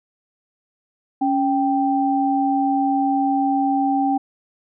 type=tone pair together; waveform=sine; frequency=277.2 / 784 Hz; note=C#4 / G5; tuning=0 / 0 cents; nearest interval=octave + tritone; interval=1800 cents; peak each=-19 dBFS; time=1.21-4.18 s; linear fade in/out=10 ms; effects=none